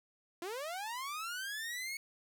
sawtooth linear sweep, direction up, 329.2 to 2217 Hz, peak -35 dBFS, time 0.42-1.97 s, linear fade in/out 2 ms, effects none

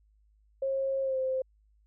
sine tone with pitch glide, 539 to 522.4 Hz, C#5 to C5, -49 to -3 cents, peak -27 dBFS, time 0.62-1.42 s, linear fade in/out 5 ms, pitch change -54 cents, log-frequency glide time 1.02-1.18 s, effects added 52 Hz sine -62 dBFS peak until 1.86 s

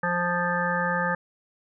harmonic tone, 175.6 Hz, F3, 10 cents sharp, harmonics 1 / 3 / 5 / 7 / 9 / 10, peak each -30 / -30 / -30 / -30 / -30 / -30 dBFS, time 0.03-1.15 s, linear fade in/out 5 ms, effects none

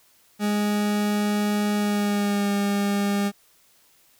40% pulse tone with pitch glide, 207.5 to 201.8 Hz, G#3 to G#3, -1 to -49 cents, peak -20 dBFS, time 0.39-3.32 s, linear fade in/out 50 ms, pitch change -48 cents, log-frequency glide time 1.75-2.52 s, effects white hiss -59 dBFS RMS until 4.19 s

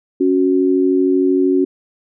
sine tone pair together, 276.9 / 370 Hz, C#4 / F#4, -2 / 0 cents, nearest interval perfect fourth, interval 502 cents, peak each -14 dBFS, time 0.2-1.65 s, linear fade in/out 10 ms, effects none

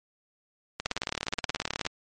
two click trains, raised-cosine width 0.2 ms, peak -10 / -14 dBFS, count 20 / 19, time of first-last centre 0.86-1.865 / 0.8-1.853 s, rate 18.9 / 17.1 Hz, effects MP3 48 kbps

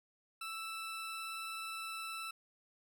20% pulse tone with vibrato, 1322 Hz, E6, 5 cents sharp, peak -36 dBFS, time 0.41-2.31 s, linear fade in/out 5 ms, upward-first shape sine, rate 19 Hz, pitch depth 9 cents each way, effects none

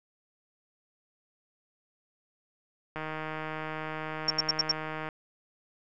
click train, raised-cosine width 0.5 ms, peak -21 dBFS, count 333, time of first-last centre 2.96-5.088 s, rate 156 Hz
sine tone bursts, 5510 Hz, F8, 24 cents flat, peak -21 dBFS, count 5, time 4.28-4.716 s, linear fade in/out 5 ms, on 24 ms, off 79 ms
effects none

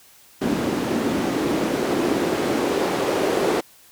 white noise with band-pass filter sweep, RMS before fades -22 dBFS, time 0.41-3.61 s, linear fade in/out 10 ms, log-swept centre 250 to 410 Hz, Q 2.1, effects white hiss -51 dBFS RMS until 3.91 s

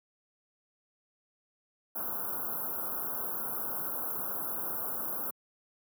white band-stop noise, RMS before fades -35 dBFS, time 1.95-5.31 s, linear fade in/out 10 ms, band 1500 to 11000 Hz, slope 96 dB/octave, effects high-pass 150 Hz 12 dB/octave

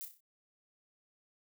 violet noise with echo, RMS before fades -43 dBFS, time 0.01-0.05 s, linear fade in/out 0 ms, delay 31 ms, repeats 5, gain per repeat -6 dB, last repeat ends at 0.205 s, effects none

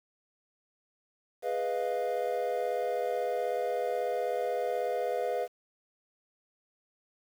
triangle chord, F half-diminished seventh, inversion first, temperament equal, 415.3 / 493.9 / 622.3 / 698.5 Hz, Ab4 / Cb5 / Eb5 / F5, 0 / 0 / 0 / 0 cents, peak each -35 / -30 / -34 / -32 dBFS, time 1.42-5.48 s, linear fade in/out 50 ms, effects 9-bit

